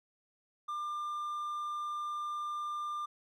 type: tone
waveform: triangle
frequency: 1196 Hz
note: D6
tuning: 31 cents sharp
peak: -33 dBFS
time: 0.68-3.06 s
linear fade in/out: 10 ms
effects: none